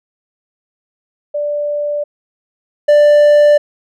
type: tone pair in turn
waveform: sine / triangle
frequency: 587.3 / 589.6 Hz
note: D5 / D5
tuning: 0 / +7 cents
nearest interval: unison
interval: 7 cents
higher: second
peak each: -15 / -3 dBFS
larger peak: second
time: 1.34-2.04 / 2.88-3.58 s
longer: neither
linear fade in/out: 10 ms
effects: none